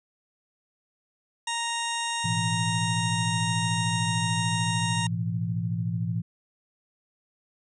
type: harmonic tone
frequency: 932.3 Hz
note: A#5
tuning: in tune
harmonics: 1 / 2 / 3 / 4 / 6 / 7 / 8 / 9 / 10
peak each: -31 / -35 / -35 / -34 / -40 / -40 / -42 / -40 / -42 dBFS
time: 1.47-5.07 s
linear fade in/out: 5 ms
type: chord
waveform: sine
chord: A suspended second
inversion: none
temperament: equal with one note detuned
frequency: 110 / 123.47 / 168.86 Hz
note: A2 / B2 / E3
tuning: 0 / 0 / +42 cents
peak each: -29 / -33 / -29 dBFS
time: 2.24-6.22 s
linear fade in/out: 10 ms
effects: none